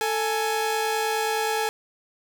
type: tone pair together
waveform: sawtooth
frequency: 442.3 / 835 Hz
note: A4 / G#5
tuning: +9 / +9 cents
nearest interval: major seventh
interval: 1100 cents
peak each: -22 dBFS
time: 0.01-1.69 s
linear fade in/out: 0 ms
effects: none